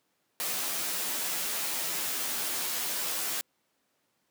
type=noise with comb filter; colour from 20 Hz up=white; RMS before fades=-32 dBFS; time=0.4-3.41 s; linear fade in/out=0 ms; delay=12 ms; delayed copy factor=+1; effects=pink hiss -74 dBFS RMS until 4.3 s + high-pass 200 Hz 12 dB/octave